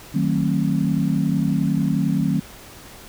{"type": "chord", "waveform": "sine", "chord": "D# diminished seventh", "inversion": "none", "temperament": "just", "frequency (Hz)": [155.56, 186.68, 224, 268.8], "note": ["D#3", "F#3", "A3", "C4"], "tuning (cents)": [0, 16, 31, 47], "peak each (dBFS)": [-22, -22, -24, -24], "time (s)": [0.14, 2.4], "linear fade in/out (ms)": 10, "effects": ["pink hiss -42 dBFS RMS until 3.08 s"]}